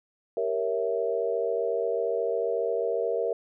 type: chord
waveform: sine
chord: G diminished seventh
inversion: none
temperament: equal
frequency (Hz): 392 / 466.2 / 554.4 / 659.3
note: G4 / Bb4 / Db5 / Fb5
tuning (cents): 0 / 0 / 0 / 0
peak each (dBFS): -33 / -27 / -33 / -31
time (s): 0.37-3.33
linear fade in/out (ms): 2
effects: none